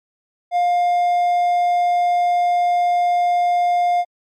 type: tone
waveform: triangle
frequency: 706 Hz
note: F5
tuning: 19 cents sharp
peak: -12 dBFS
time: 0.51-4.05 s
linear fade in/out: 50 ms
effects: MP3 64 kbps